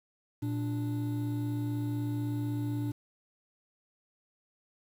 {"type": "tone pair together", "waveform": "triangle", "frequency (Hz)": [116.55, 293.7], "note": ["A#2", "D4"], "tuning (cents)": [0, 0], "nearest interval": "octave + major third", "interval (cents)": 1600, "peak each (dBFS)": [-30, -32], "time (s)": [0.42, 2.92], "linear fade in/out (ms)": 10, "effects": ["9-bit"]}